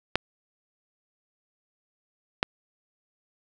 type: clicks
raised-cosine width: 0.3 ms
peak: -5 dBFS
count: 2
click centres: 0.156 / 2.429 s
effects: none